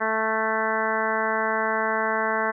harmonic tone with a mistuned harmonic, 220 Hz, A3, in tune, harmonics 1 / 2 / 3 / 4 / 5 / 6 / 7 / 8 / 9, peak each -34 / -30 / -29 / -29 / -29 / -33 / -29 / -31 / -34 dBFS, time 0-2.52 s, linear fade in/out 20 ms, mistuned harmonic 6, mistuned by +18 cents, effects none

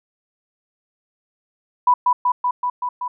sine tone with echo, 987.8 Hz, B5, in tune, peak -10 dBFS, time 1.87-1.94 s, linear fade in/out 5 ms, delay 190 ms, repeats 6, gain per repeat -2 dB, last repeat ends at 3.08 s, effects none

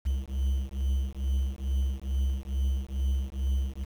triangle beating tone pair, 65.41 / 67.71 Hz, C2 / C#2, 0 / -40 cents, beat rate 2.3 Hz, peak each -27 dBFS, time 0.05-3.85 s, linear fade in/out 20 ms, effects 8-bit

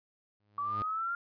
sawtooth tone with exponential growth, 103.83 Hz, G#2, in tune, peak -33 dBFS, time 0.4-0.82 s, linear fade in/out 0 ms, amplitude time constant 91 ms
sine exponential sweep, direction up, 1138 to 1403 Hz, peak -31 dBFS, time 0.58-1.15 s, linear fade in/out 2 ms
effects resampled to 11025 Hz

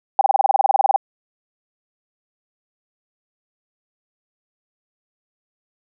sine tone bursts, 788 Hz, G5, 9 cents sharp, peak -8 dBFS, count 16, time 0.19-0.961 s, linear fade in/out 2 ms, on 21 ms, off 29 ms, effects none

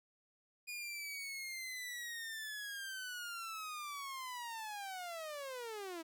sawtooth linear sweep, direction down, 2452 to 317.1 Hz, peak -39 dBFS, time 0.67-6.03 s, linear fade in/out 20 ms, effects 13-bit

